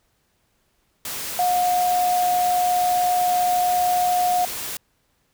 sine tone in noise, 720 Hz, F#5, 47 cents flat, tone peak -17 dBFS, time 1.39-4.45 s, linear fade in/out 2 ms, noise white, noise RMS -30 dBFS, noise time 1.05-4.77 s, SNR +10 dB, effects pink hiss -67 dBFS RMS until 5.33 s

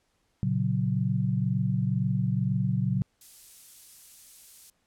sine chord, F# major, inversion first, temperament equal, 116.54 / 138.59 / 185 Hz, A#2 / C#3 / F#3, 0 / 0 / 0 cents, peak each -28 dBFS, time 0.43-3.02 s, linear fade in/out 0 ms
violet noise, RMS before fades -44 dBFS, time 3.21-4.7 s, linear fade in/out 2 ms
effects pink hiss -72 dBFS RMS until 4.86 s + low-pass 10000 Hz 12 dB/octave

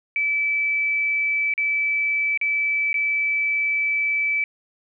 sine tone with dropouts, 2309 Hz, D7, 30 cents flat, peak -19 dBFS, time 0.16-4.44 s, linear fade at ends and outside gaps 1 ms, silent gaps 1.538-1.578 / 2.375-2.413 / 2.93-2.942 s, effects none

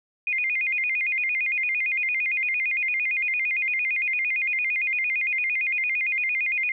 sine tone with vibrato, 2276 Hz, C#7, 45 cents sharp, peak -22 dBFS, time 0.27-6.72 s, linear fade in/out 2 ms, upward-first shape square, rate 8.8 Hz, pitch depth 140 cents each way, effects none

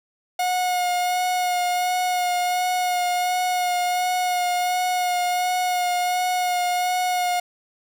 45% pulse tone with vibrato, 722 Hz, F#5, 43 cents flat, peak -20 dBFS, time 0.39-7.4 s, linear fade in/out 5 ms, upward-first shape sine, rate 1.4 Hz, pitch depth 17 cents each way, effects none

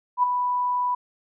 sine tone with ADSR envelope, 987.8 Hz, B5, in tune, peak -14 dBFS, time 0.17-0.95 s, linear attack 62 ms, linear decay 9 ms, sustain -7 dB, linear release 7 ms, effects none

